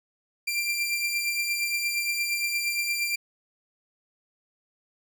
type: beating tone pair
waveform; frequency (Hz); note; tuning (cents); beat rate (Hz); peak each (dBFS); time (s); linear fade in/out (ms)
sawtooth; 2363 / 2371.6; D7 / D7; +10 / +16; 8.6; -30 / -23; 0.47-3.16; 10
effects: none